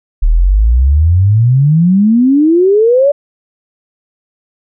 sine exponential sweep, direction up, 36.55 to 587.3 Hz, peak -5 dBFS, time 0.22-3.12 s, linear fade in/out 10 ms, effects none

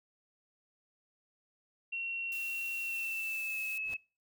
sine tone with pitch glide, 2731 to 2587 Hz, F7 to E7, -39 to -33 cents, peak -34 dBFS, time 1.92-3.97 s, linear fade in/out 10 ms, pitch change -94 cents, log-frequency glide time 2.82-3.62 s
blue noise, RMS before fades -48 dBFS, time 2.32-3.78 s, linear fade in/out 2 ms
pink noise with exponential growth, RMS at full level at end -48 dBFS, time 3.75-3.94 s, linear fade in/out 1 ms, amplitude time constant 40 ms
effects noise-tail reverb RT60 0.4 s tail -26 dB re dry

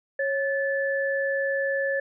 sine tone pair together, 548.7 / 1740 Hz, C#5 / A6, -18 / -20 cents, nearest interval octave + minor sixth, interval 1998 cents, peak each -25 / -27 dBFS, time 0.19-2 s, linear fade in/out 5 ms, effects none

